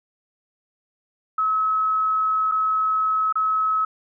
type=tone with dropouts; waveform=sine; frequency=1287 Hz; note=E6; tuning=42 cents flat; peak=-18 dBFS; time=1.38-3.85 s; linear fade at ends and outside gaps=5 ms; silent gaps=2.515-2.519 / 3.326-3.355 s; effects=none